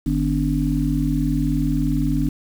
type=harmonic tone with a mistuned harmonic; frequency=50.1 Hz; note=G1; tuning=38 cents sharp; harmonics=1 / 3 / 5 / 6; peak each=-23 / -23 / -23 / -23 dBFS; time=0.06-2.29 s; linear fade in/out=5 ms; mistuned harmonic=6; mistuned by=-59 cents; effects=7-bit